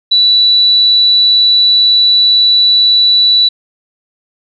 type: tone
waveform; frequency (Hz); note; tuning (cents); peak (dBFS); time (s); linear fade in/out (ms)
sine; 3951; B7; 0; -5; 0.11-3.49; 10
effects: none